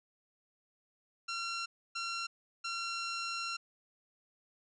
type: tone bursts at uneven times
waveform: 15% pulse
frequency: 1367 Hz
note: F6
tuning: 37 cents flat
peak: -29 dBFS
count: 3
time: 1.28-1.66 / 1.95-2.27 / 2.64-3.57 s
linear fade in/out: 10 ms
effects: resampled to 22050 Hz